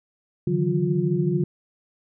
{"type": "tone cluster", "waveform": "sine", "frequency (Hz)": [144.5, 158.1, 182.8, 354.8], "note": ["D3", "D#3", "F#3", "F4"], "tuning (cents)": [-28, 28, -21, 27], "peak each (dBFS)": -25, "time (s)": [0.47, 1.44], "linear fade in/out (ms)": 5, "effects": []}